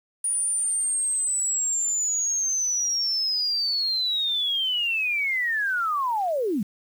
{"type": "linear sweep", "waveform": "sine", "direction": "down", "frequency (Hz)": [9600, 178.6], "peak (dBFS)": -22, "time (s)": [0.24, 6.63], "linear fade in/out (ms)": 5, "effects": ["8-bit"]}